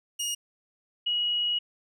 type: tone pair in turn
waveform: 20% pulse / sine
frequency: 2865 / 2905 Hz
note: F7 / F#7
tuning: +44 / -32 cents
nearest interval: unison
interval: 24 cents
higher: second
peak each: -23 / -24 dBFS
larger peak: first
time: 0.19-0.35 / 1.06-1.59 s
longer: second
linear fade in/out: 10 ms
effects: none